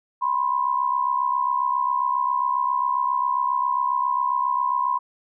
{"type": "tone pair together", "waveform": "sine", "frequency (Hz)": [987.8, 1055.2], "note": ["B5", "C6"], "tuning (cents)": [0, 14], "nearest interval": "minor second", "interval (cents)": 114, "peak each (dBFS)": [-22, -23], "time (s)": [0.21, 4.99], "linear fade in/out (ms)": 20, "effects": []}